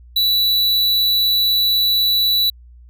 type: tone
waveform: square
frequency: 3948 Hz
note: B7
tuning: 1 cent flat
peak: -14 dBFS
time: 0.16-2.5 s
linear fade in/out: 5 ms
effects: added 60 Hz sine -40 dBFS peak until 2.89 s